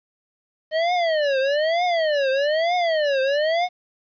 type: tone with vibrato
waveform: square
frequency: 616 Hz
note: D#5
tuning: 17 cents flat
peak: -19 dBFS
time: 0.71-3.69 s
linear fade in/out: 50 ms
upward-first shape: triangle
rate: 1.1 Hz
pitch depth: 290 cents each way
effects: resampled to 11025 Hz + 9-bit